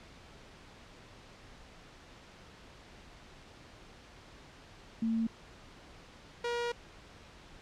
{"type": "tone pair in turn", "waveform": ["sine", "sawtooth"], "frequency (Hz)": [225.9, 476.7], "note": ["A3", "A#4"], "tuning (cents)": [46, 39], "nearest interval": "octave + minor second", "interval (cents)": 1293, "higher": "second", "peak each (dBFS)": -28, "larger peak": "neither", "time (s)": [[5.02, 5.27], [6.44, 6.72]], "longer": "second", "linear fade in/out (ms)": 5, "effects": ["pink hiss -54 dBFS RMS until 7.61 s", "low-pass 5000 Hz 12 dB/octave"]}